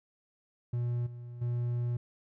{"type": "tone with level steps", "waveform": "triangle", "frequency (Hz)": 120.5, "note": "B2", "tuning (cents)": -42, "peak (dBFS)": [-27, -39, -27], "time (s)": [0.73, 1.97], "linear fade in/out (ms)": 5, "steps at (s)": [1.06, 1.41], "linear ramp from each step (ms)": 10, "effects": []}